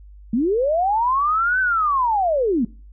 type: linear two-way sweep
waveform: sine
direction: up then down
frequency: 207.7 to 1545 to 207.7 Hz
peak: -16 dBFS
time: 0.33-2.65 s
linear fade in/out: 5 ms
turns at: 1.6 s
effects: noise-tail reverb RT60 0.4 s tail -24 dB re dry + added 50 Hz sine -40 dBFS peak until 2.92 s